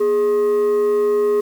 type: tone with frequency modulation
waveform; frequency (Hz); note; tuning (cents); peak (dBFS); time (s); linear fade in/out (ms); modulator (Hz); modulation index
sine; 415.3; G#4; 0; -11; 0-1.41; 10; 655; 0.25
effects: tanh soft clip ceiling -13 dBFS + 7-bit